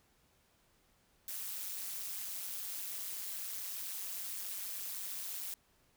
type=noise with amplitude modulation; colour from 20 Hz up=blue; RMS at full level=-38 dBFS; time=1.28-5.54 s; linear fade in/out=2 ms; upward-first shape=sine; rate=195 Hz; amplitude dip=85%; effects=pink hiss -71 dBFS RMS until 5.96 s